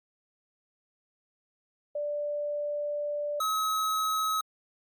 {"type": "tone pair in turn", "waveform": ["sine", "square"], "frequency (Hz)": [587.3, 1280.2], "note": ["D5", "D#6"], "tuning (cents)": [0, 49], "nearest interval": "octave + minor second", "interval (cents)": 1349, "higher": "second", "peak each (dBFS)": [-29, -27], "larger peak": "second", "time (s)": [[1.95, 3.4], [3.4, 4.41]], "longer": "first", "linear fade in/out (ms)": 5, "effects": ["Opus 48 kbps"]}